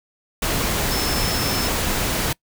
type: tone in noise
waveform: sine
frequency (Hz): 5274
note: E8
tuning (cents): 0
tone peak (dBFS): -27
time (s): 0.91-1.68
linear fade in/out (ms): 5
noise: pink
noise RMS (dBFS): -22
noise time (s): 0.42-2.33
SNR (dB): -8
effects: noise-tail reverb RT60 0.1 s tail -24 dB re dry